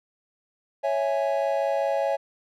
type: chord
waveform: triangle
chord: C# minor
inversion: none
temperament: equal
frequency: 554.4 / 659.3 / 830.6 Hz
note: C#5 / E5 / G#5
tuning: 0 / 0 / 0 cents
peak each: -23 / -25 / -27 dBFS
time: 0.83-2.17 s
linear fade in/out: 20 ms
effects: none